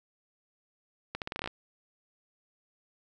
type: accelerating click train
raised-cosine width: 0.3 ms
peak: -18 dBFS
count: 10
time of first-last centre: 1.15-1.475 s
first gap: 68 ms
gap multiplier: 0.83
effects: none